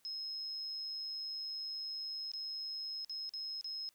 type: tone with dropouts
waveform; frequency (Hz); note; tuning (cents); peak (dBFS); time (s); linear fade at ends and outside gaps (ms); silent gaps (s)
sine; 5150; E8; -41; -39; 0.05-3.89; 0; 2.317-2.336 / 3.047-3.096 / 3.293-3.337 / 3.611-3.644
effects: white hiss -72 dBFS RMS until 3.94 s